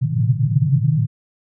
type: band-pass noise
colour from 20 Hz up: pink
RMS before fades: -17 dBFS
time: 0.01-1.07 s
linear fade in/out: 20 ms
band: 110 to 160 Hz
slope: 96 dB/octave
effects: none